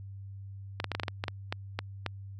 clicks, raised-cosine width 0.3 ms, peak -15 dBFS, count 12, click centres 0.801 / 0.843 / 0.917 / 0.95 / 0.998 / 1.034 / 1.082 / 1.239 / 1.282 / 1.525 / 1.79 / 2.063 s, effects added 98 Hz sine -41 dBFS peak until 2.39 s

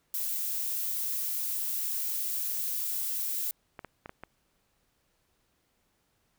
violet noise, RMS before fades -32 dBFS, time 0.14-3.51 s, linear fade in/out 2 ms
clicks, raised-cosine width 0.5 ms, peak -26 dBFS, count 5, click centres 3.792 / 3.847 / 4.059 / 4.094 / 4.236 s
effects pink hiss -73 dBFS RMS until 6.38 s

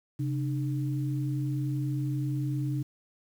sine tone pair together, 134.4 / 301.7 Hz, C3 / D4, +47 / +47 cents, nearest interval octave + major second, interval 1400 cents, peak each -28 / -34 dBFS, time 0.19-2.83 s, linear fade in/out 10 ms, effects 9-bit

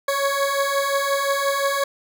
20% pulse beating tone pair, 552 / 557.7 Hz, C#5 / C#5, -7 / +10 cents, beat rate 5.7 Hz, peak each -20 / -16 dBFS, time 0.08-1.84 s, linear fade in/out 5 ms, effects none

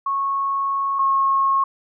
sine tone pair in turn, 1100 / 1088 Hz, C#6 / C#6, -14 / -33 cents, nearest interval unison, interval 19 cents, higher first, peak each -19 / -15 dBFS, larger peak second, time 0.06-0.99 / 0.99-1.64 s, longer first, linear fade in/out 5 ms, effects none

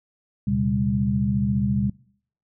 sine tone cluster, 75.9 / 123.7 / 138.2 / 200.2 Hz, D#2 / B2 / C#3 / G3, -42 / +3 / -5 / +37 cents, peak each -30 / -25 / -28 / -22 dBFS, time 0.47-1.9 s, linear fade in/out 5 ms, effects noise-tail reverb RT60 0.6 s tail -23 dB re dry

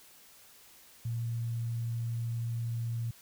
sine tone, 116.54 Hz, A#2, in tune, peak -31 dBFS, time 1.05-3.11 s, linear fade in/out 5 ms, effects white hiss -57 dBFS RMS until 3.21 s

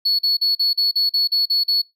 triangle tone bursts, 4400 Hz, C#8, 14 cents flat, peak -13 dBFS, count 10, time 0.05-1.819 s, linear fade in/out 10 ms, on 140 ms, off 41 ms, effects noise-tail reverb RT60 0.2 s tail -24 dB re dry + tanh soft clip ceiling -9 dBFS

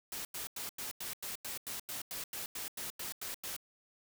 white noise bursts, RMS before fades -41 dBFS, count 16, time 0.12-3.565 s, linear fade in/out 2 ms, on 130 ms, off 91 ms, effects none

